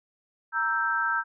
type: chord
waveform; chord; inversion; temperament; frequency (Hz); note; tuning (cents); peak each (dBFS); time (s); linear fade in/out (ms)
sine; E diminished; second; equal; 932.3 / 1318.5 / 1568; Bb5 / E6 / G6; 0 / 0 / 0; -31 / -28 / -26; 0.52-1.24; 50
effects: none